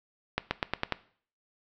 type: accelerating click train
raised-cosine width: 0.3 ms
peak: -10 dBFS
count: 6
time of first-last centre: 0.38-0.923 s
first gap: 130 ms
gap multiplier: 0.91
effects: noise-tail reverb RT60 0.5 s tail -18 dB re dry + low-pass 5000 Hz 12 dB/octave